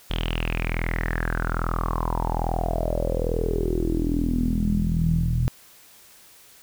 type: tone with low-pass filter sweep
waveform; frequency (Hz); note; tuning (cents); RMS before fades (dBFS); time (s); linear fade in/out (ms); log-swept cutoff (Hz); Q
sawtooth; 41.2; E1; 0; -24; 0.1-5.48; 0; 3300 to 130; 8.3
effects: white hiss -51 dBFS RMS until 6.62 s